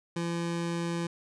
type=tone; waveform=25% pulse; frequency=169.9 Hz; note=F3; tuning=47 cents flat; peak=-26 dBFS; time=0.16-1.07 s; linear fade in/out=5 ms; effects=resampled to 22050 Hz